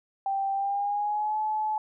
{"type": "tone with pitch glide", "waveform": "sine", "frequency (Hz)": [784, 859.9], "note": ["G5", "A5"], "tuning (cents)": [0, -40], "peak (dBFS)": -25, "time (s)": [0.26, 1.78], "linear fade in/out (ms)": 2, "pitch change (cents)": 160, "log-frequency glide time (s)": [0.53, 1.38], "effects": []}